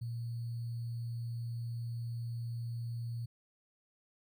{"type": "tone with sample-and-hold", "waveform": "sine", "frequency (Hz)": 117.4, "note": "A#2", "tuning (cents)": 13, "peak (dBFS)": -36, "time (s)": [0.01, 3.26], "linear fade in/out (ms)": 10, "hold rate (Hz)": 4410, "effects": []}